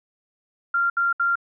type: tone bursts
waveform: sine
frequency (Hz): 1387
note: F6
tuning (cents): -12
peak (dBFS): -18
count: 3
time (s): 0.74-1.356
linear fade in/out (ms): 5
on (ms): 160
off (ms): 68
effects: none